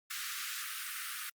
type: high-pass noise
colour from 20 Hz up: pink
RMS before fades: -40 dBFS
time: 0.1-1.3 s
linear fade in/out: 10 ms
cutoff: 1200 Hz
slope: 96 dB/octave
effects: Opus 48 kbps